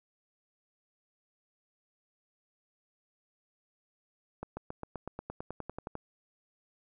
accelerating click train, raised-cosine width 1 ms, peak -24 dBFS, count 15, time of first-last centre 4.43-5.954 s, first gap 140 ms, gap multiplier 0.96, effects none

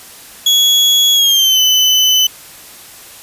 35% pulse tone with pitch glide, 3350 to 3019 Hz, G#7 to F#7, +14 to +34 cents, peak -6 dBFS, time 0.46-2.27 s, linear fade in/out 5 ms, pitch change -180 cents, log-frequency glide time 1.13-1.6 s, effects white hiss -36 dBFS RMS until 3.22 s + resampled to 32000 Hz

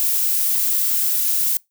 violet noise, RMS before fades -19 dBFS, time 0-1.57 s, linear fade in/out 0 ms, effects noise-tail reverb RT60 0.2 s tail -25 dB re dry

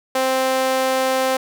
sawtooth tone with high-pass filter, 261.6 Hz, C4, in tune, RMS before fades -19 dBFS, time 0.15-1.37 s, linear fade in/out 5 ms, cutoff 540 Hz, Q 1.7, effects none

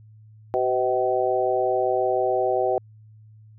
sine tone cluster, 379.4 / 505 / 635 / 762 Hz, F#4 / B4 / D#5 / G5, +43 / +39 / +35 / -49 cents, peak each -25 dBFS, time 0.54-2.78 s, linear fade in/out 0 ms, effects added 108 Hz sine -46 dBFS peak until 3.58 s

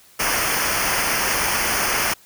pink noise with comb filter, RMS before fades -21 dBFS, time 0.19-2.14 s, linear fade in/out 10 ms, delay 0.26 ms, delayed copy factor -0.8, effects white hiss -51 dBFS RMS until 2.25 s

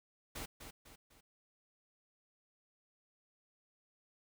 pink noise with echo, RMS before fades -44 dBFS, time 0.35-0.46 s, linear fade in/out 10 ms, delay 250 ms, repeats 3, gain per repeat -7 dB, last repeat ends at 1.21 s, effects none

